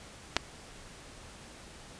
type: clicks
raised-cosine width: 0.2 ms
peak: -6 / -17 dBFS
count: 2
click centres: 0.366 / 0.369 s
effects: pink hiss -50 dBFS RMS until 1.99 s + resampled to 22050 Hz